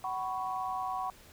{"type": "chord", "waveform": "sine", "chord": "F# suspended fourth", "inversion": "none", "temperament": "equal with one note detuned", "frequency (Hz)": [751.6, 987.8, 1108.7], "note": ["F#5", "B5", "C#6"], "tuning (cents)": [27, 0, 0], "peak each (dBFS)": [-35, -38, -37], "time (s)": [0.04, 1.1], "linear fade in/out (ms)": 2, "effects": ["pink hiss -56 dBFS RMS until 1.32 s"]}